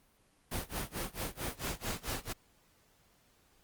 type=noise with tremolo; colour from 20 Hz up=pink; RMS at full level=-35 dBFS; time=0.51-2.33 s; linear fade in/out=10 ms; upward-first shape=sine; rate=4.5 Hz; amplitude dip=95%; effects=pink hiss -68 dBFS RMS until 3.63 s + Opus 32 kbps